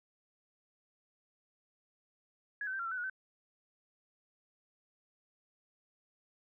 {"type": "tone with pitch steps", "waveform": "sine", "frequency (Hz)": [1673, 1524, 1566, 1378, 1341, 1511, 1449, 1532], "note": ["G#6", "G6", "G6", "F6", "E6", "F#6", "F#6", "G6"], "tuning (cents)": [12, -49, -2, -24, 29, 36, -37, -40], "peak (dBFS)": -35, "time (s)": [2.61, 3.098], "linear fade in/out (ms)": 2, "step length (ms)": 61, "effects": []}